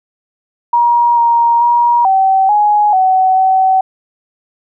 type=tone with pitch steps; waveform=sine; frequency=950 / 938 / 952 / 768 / 835 / 753 / 759 Hz; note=A#5 / A#5 / A#5 / G5 / G#5 / F#5 / F#5; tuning=+33 / +11 / +36 / -36 / +9 / +30 / +44 cents; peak=-7 dBFS; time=0.73-3.81 s; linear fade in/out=5 ms; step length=440 ms; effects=none

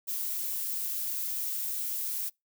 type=noise; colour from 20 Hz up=violet; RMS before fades=-33 dBFS; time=0.07-2.3 s; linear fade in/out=20 ms; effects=noise-tail reverb RT60 0.2 s tail -26 dB re dry

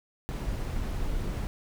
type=noise; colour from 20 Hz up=brown; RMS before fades=-31 dBFS; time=0.29-1.47 s; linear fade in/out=0 ms; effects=none

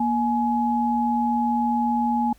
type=tone pair together; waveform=sine; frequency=236.4 / 842.4 Hz; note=A#3 / G#5; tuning=+24 / +24 cents; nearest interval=octave + minor seventh; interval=2200 cents; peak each=-22 dBFS; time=0-2.33 s; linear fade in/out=5 ms; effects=added 50 Hz sine -50 dBFS peak until 2.38 s + pink hiss -58 dBFS RMS until 2.38 s

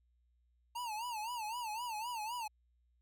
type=tone with vibrato; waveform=square; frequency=911 Hz; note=A#5; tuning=40 cents flat; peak=-39 dBFS; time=0.75-2.48 s; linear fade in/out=10 ms; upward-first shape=sine; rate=3.9 Hz; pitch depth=140 cents each way; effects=added 60 Hz sine -70 dBFS peak until 3.01 s

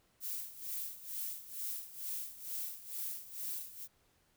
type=noise with tremolo; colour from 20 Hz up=violet; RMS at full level=-39 dBFS; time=0.2-3.88 s; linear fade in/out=50 ms; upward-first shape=sine; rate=2.2 Hz; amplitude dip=80%; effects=pink hiss -72 dBFS RMS until 4.36 s

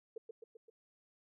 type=tone with echo; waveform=sine; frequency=452.1 Hz; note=A4; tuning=47 cents sharp; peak=-40 dBFS; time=0.16-0.18 s; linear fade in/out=5 ms; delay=130 ms; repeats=4; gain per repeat=-4 dB; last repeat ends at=0.7 s; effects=none

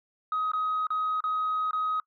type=tone with dropouts; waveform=sine; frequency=1261 Hz; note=D#6; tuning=23 cents sharp; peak=-24 dBFS; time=0.32-2 s; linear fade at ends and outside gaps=2 ms; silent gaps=0.517-0.534 / 0.869-0.904 / 1.205-1.239 / 1.71-1.731 s; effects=noise-tail reverb RT60 0.1 s tail -23 dB re dry + tanh soft clip ceiling -22 dBFS

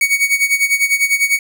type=tone with tremolo; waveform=45% pulse; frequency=2237 Hz; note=C#7; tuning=15 cents sharp; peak=-9 dBFS; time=0.01-1.39 s; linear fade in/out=2 ms; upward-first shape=sine; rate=10 Hz; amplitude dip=80%; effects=none

